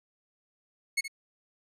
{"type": "tone with echo", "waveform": "sawtooth", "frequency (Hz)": 2189, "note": "C#7", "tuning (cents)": -22, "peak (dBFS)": -21, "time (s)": [0.97, 1.01], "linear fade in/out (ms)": 10, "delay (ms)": 71, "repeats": 1, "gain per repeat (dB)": -11, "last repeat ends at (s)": 1.081, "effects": ["low-pass 12000 Hz 12 dB/octave"]}